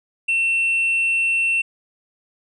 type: tone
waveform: triangle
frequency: 2700 Hz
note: E7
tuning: 41 cents sharp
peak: -15 dBFS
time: 0.28-1.62 s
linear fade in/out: 10 ms
effects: resampled to 24000 Hz